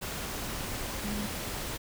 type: tone in noise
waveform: sine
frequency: 207.7 Hz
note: G#3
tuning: in tune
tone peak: -33 dBFS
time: 1.03-1.27 s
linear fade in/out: 20 ms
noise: pink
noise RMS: -36 dBFS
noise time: 0.01-1.78 s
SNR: 0 dB
effects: none